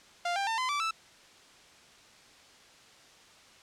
sawtooth tone with pitch steps, 698.5 / 793.1 / 900.6 / 1022.7 / 1161.2 / 1318.6 Hz, F5 / G5 / A5 / C6 / D6 / E6, 0 / +20 / +40 / -40 / -20 / 0 cents, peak -25 dBFS, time 0.25-0.91 s, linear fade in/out 5 ms, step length 110 ms, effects white hiss -56 dBFS RMS until 3.62 s + low-pass 6000 Hz 12 dB/octave

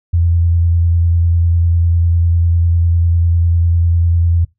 sine tone with vibrato, 84.8 Hz, E2, 50 cents sharp, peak -9 dBFS, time 0.13-4.45 s, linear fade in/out 10 ms, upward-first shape triangle, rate 10 Hz, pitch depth 25 cents each way, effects noise-tail reverb RT60 0.2 s tail -23 dB re dry

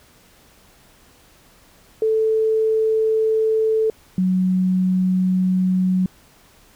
sine tone pair in turn, 440 / 185 Hz, A4 / F#3, 0 / 0 cents, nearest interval octave + minor third, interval 1500 cents, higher first, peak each -15 dBFS, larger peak neither, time 2.02-3.9 / 4.18-6.06 s, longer neither, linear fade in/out 2 ms, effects pink hiss -52 dBFS RMS until 6.75 s

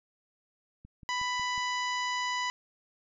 click train, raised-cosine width 5 ms, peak -37 dBFS, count 5, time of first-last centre 0.85-1.579 s, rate 5.49 Hz
harmonic tone, 992 Hz, B5, 7 cents sharp, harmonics 1 / 2 / 3 / 4 / 5 / 6 / 7, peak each -32 / -34 / -39 / -43 / -43 / -47 / -46 dBFS, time 1.09-2.5 s, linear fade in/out 0 ms
effects none

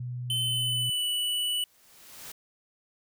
sine tone, 123.6 Hz, B2, 2 cents sharp, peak -32 dBFS, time 0-0.9 s, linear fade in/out 5 ms
square tone with pitch glide, 3058 to 2961 Hz, G7 to F#7, -44 to +1 cents, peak -27 dBFS, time 0.3-1.64 s, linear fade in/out 2 ms, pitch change -55 cents, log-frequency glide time 0.41-1.06 s
white noise with exponential growth, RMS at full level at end -41 dBFS, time 1.26-2.32 s, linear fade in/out 5 ms, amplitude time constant 230 ms
effects none

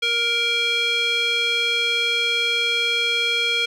square tone with band-pass filter, 468.8 Hz, A#4, 10 cents sharp, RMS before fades -21 dBFS, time 0.02-3.66 s, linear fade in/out 10 ms, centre 2900 Hz, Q 6.8, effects none

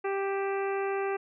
harmonic tone with a mistuned harmonic, 392.9 Hz, G4, 4 cents sharp, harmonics 1 / 2 / 3 / 4 / 5 / 6 / 7, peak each -29 / -35 / -39 / -41 / -43 / -45 / -46 dBFS, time 0.04-1.17 s, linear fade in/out 10 ms, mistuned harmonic 7, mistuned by -47 cents, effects none

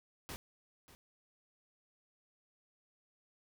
pink noise with echo, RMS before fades -45 dBFS, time 0.29-0.36 s, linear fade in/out 0 ms, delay 590 ms, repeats 1, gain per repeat -15 dB, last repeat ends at 0.95 s, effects none

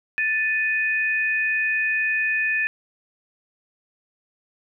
sine tone pair together, 1760 / 2489 Hz, A6 / D#7, 0 / 0 cents, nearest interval tritone, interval 600 cents, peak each -22 / -23 dBFS, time 0.18-2.67 s, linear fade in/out 0 ms, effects none

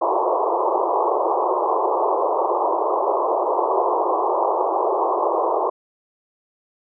white band-pass noise, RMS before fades -20 dBFS, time 0.01-5.7 s, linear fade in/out 10 ms, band 340 to 1100 Hz, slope 96 dB/octave, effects none

